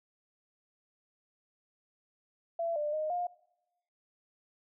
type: tone with pitch steps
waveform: sine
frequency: 672 / 595 / 618 / 709 Hz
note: E5 / D5 / D#5 / F5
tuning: +33 / +22 / -12 / +26 cents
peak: -30 dBFS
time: 2.59-3.27 s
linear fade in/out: 5 ms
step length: 170 ms
effects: noise-tail reverb RT60 0.9 s tail -22 dB re dry